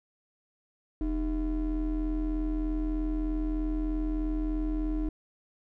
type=ring-modulated tone; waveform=triangle; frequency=174.61 Hz; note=F3; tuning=in tune; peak=-22 dBFS; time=1.01-5.09 s; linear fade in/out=2 ms; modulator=133 Hz; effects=none